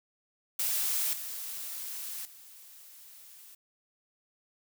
blue noise with level steps, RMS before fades -30 / -39 / -52 dBFS, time 0.59-3.55 s, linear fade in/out 5 ms, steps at 1.13 / 2.25 s, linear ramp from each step 2 ms, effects none

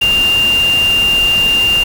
sine tone in noise, 2794 Hz, F7, in tune, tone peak -9 dBFS, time 0.01-1.84 s, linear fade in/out 10 ms, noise pink, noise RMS -23 dBFS, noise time 0.01-1.84 s, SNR +11 dB, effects none

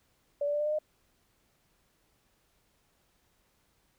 sine tone with pitch steps, 575 / 582.4 / 589.8 / 597.3 / 605 / 612.7 Hz, D5 / D5 / D5 / D5 / D#5 / D#5, -37 / -15 / +7 / +29 / -49 / -27 cents, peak -27 dBFS, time 0.41-0.788 s, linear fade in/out 5 ms, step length 63 ms, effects pink hiss -71 dBFS RMS until 3.98 s

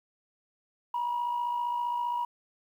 sine tone with amplitude modulation, 962 Hz, B5, 46 cents flat, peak -24 dBFS, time 0.94-2.25 s, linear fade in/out 5 ms, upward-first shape sine, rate 55.2 Hz, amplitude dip 55%, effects tanh soft clip ceiling -24 dBFS + 10-bit

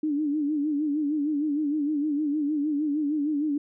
sine tone with vibrato, 296.6 Hz, D4, 17 cents sharp, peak -23 dBFS, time 0.03-3.58 s, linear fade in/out 5 ms, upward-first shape sine, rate 6.5 Hz, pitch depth 85 cents each way, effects none

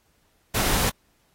pink noise, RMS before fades -23 dBFS, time 0.54-0.9 s, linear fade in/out 10 ms, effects pink hiss -66 dBFS RMS until 1.34 s + AAC 48 kbps

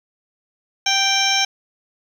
harmonic tone, 784 Hz, G5, in tune, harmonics 1 / 2 / 3 / 4 / 5 / 7 / 8, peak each -23 / -26 / -22 / -22 / -24 / -22 / -25 dBFS, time 0.86-1.45 s, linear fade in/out 5 ms, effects 7-bit

